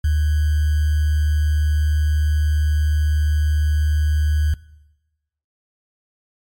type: tone with sample-and-hold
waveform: sine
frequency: 75.5 Hz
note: D2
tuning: 48 cents sharp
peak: -14 dBFS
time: 0.04-4.54 s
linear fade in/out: 5 ms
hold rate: 1575 Hz
effects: noise-tail reverb RT60 1.0 s tail -20 dB re dry + MP3 64 kbps